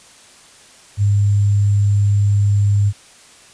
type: tone with sample-and-hold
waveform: sine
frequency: 101.6 Hz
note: G#2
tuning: 38 cents flat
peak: -11 dBFS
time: 0.97-2.93 s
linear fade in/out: 50 ms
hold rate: 7350 Hz
effects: white hiss -45 dBFS RMS until 3.53 s + resampled to 22050 Hz